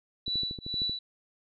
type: tone with tremolo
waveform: sine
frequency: 3951 Hz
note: B7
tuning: in tune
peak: -26 dBFS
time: 0.26-0.99 s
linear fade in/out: 5 ms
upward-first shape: triangle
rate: 2.2 Hz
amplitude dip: 100%
type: click train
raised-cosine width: 3 ms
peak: -27 dBFS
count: 9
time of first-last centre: 0.28-0.895 s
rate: 13 Hz
effects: none